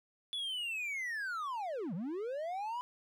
triangle linear two-way sweep, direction down then up, 3467 to 152.1 to 1005 Hz, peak -34 dBFS, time 0.33-2.81 s, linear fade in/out 0 ms, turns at 1.94 s, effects none

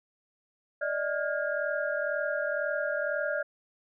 sine tone cluster, 586 / 628 / 1417 / 1633 Hz, D5 / D#5 / F6 / G#6, -4 / +16 / +25 / -30 cents, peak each -31 / -34 / -34 / -35 dBFS, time 0.81-3.43 s, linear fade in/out 10 ms, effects none

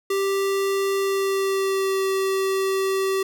square tone with pitch glide, 392 to 385.3 Hz, G4 to G4, 0 to -30 cents, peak -21 dBFS, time 0.1-3.23 s, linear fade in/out 5 ms, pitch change -30 cents, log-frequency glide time 0.98-2.04 s, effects none

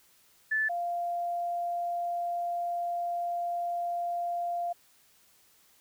sine tone pair in turn, 1746 / 695.3 Hz, A6 / F5, -14 / -8 cents, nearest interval octave + major third, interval 1594 cents, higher first, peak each -25 / -29 dBFS, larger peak first, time 0.51-0.69 / 0.69-4.73 s, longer second, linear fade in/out 10 ms, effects white hiss -63 dBFS RMS until 5.8 s

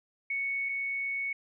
sine tone pair in turn, 2218 / 2218 Hz, C#7 / C#7, 0 / 0 cents, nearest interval unison, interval 0 cents, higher neither, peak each -29 / -30 dBFS, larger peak first, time 0.3-0.69 / 0.69-1.33 s, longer second, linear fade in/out 5 ms, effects none

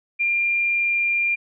sine tone, 2393 Hz, D7, 32 cents sharp, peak -18 dBFS, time 0.19-1.36 s, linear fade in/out 20 ms, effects none

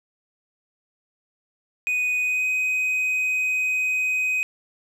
triangle tone with pitch glide, 2489 to 2512 Hz, D#7 to D#7, 0 to +16 cents, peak -19 dBFS, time 1.87-4.43 s, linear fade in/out 0 ms, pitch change +16 cents, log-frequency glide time 2.2-2.47 s, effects none

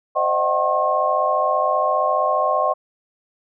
sine tone cluster, 520 / 611 / 666 / 755 / 1077 Hz, C5 / D#5 / E5 / F#5 / C6, -11 / -32 / +18 / +35 / +50 cents, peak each -26 / -21 / -28 / -23 / -20 dBFS, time 0.15-2.74 s, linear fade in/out 20 ms, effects none

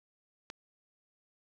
click, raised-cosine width 0.2 ms, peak -24 dBFS, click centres 0.501 s, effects none

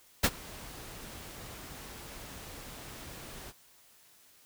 pink noise with ADSR envelope, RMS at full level -22 dBFS, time 0.23-3.53 s, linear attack 13 ms, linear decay 52 ms, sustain -24 dB, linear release 36 ms, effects white hiss -61 dBFS RMS until 4.45 s

